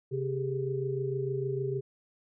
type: tone cluster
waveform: sine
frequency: 133.6 / 391.9 / 418.5 Hz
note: C3 / G4 / G#4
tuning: +36 / 0 / +13 cents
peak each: -33 / -32 / -37 dBFS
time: 0.11-1.81 s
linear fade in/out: 20 ms
effects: none